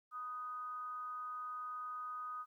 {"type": "tone with amplitude modulation", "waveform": "sine", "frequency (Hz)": 1244.5, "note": "D#6", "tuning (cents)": 0, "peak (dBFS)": -39, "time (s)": [0.11, 2.46], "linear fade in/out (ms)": 50, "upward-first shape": "sine", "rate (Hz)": 252, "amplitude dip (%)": 45, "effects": ["13-bit"]}